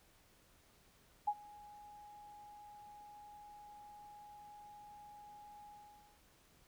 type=tone with ADSR envelope; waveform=sine; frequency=830.6 Hz; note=G#5; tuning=in tune; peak=-29 dBFS; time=1.27-6.21 s; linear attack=11 ms; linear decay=54 ms; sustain=-24 dB; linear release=520 ms; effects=pink hiss -68 dBFS RMS until 6.67 s